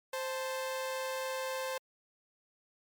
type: tone pair together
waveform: sawtooth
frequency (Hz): 523.3 / 880.1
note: C5 / A5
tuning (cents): 0 / 0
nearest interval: major sixth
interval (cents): 900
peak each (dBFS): -31 / -39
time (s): 0.13-1.78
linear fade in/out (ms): 5
effects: MP3 96 kbps